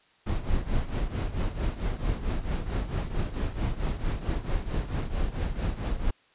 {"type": "noise with tremolo", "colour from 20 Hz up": "brown", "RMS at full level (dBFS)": -25, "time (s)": [0.26, 6.11], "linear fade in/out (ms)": 10, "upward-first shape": "triangle", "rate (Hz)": 4.5, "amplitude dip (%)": 80, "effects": ["white hiss -62 dBFS RMS until 6.34 s", "resampled to 8000 Hz"]}